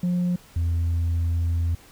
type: tone pair in turn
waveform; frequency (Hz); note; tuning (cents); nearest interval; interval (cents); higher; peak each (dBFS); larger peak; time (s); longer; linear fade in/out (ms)
sine; 177.7 / 84.25; F3 / E2; +30 / +38; octave + minor second; 1292; first; -18; neither; 0.03-0.36 / 0.56-1.75; second; 5
effects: tanh soft clip ceiling -19 dBFS + pink hiss -51 dBFS RMS until 1.91 s